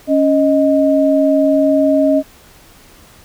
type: tone pair together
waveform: sine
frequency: 277.2 / 623.6 Hz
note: C#4 / D#5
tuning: 0 / +4 cents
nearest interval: octave + major second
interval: 1404 cents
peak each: -12 dBFS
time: 0.07-2.23 s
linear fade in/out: 50 ms
effects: pink hiss -44 dBFS RMS until 3.24 s